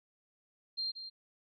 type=tone with echo; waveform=sine; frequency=4186 Hz; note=C8; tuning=in tune; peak=-33 dBFS; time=0.77-0.92 s; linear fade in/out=20 ms; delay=180 ms; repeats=1; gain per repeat=-9 dB; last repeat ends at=1.1 s; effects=none